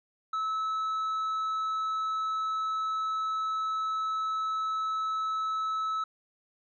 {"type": "tone with tanh clipping", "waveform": "sine", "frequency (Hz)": 1300, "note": "E6", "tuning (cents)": -24, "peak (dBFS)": -29, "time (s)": [0.33, 6.04], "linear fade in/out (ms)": 5, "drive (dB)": 4, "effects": []}